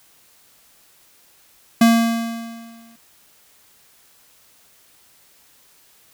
square tone with exponential decay, 230 Hz, A#3, 23 cents flat, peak -9 dBFS, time 1.81-2.96 s, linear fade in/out 5 ms, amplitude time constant 250 ms, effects white hiss -54 dBFS RMS until 6.13 s

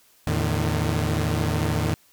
sawtooth tone cluster, 82.7 / 111.6 / 151.8 Hz, E2 / A2 / D#3, +6 / +25 / -42 cents, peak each -22 dBFS, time 0.27-1.94 s, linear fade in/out 0 ms, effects white hiss -58 dBFS RMS until 2.12 s

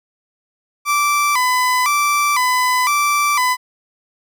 30% pulse tone with vibrato, 1083 Hz, C#6, 41 cents flat, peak -11 dBFS, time 0.85-3.57 s, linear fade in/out 50 ms, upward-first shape square, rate 0.99 Hz, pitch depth 130 cents each way, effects none

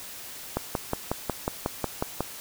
click train, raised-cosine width 1 ms, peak -11 dBFS, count 10, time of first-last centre 0.57-2.206 s, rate 5.5 Hz, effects white hiss -41 dBFS RMS until 2.4 s

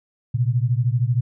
sine beating tone pair, 117.2 / 130.2 Hz, A#2 / C3, +10 / -8 cents, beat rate 13 Hz, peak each -19 / -21 dBFS, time 0.34-1.21 s, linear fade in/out 10 ms, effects none

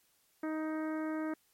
harmonic tone, 312.9 Hz, D#4, 10 cents sharp, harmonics 1 / 2 / 3 / 4 / 5 / 6 / 7, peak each -34 / -42 / -48 / -47 / -48 / -52 / -56 dBFS, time 0.43-1.34 s, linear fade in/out 5 ms, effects white hiss -71 dBFS RMS until 1.53 s + MP3 64 kbps

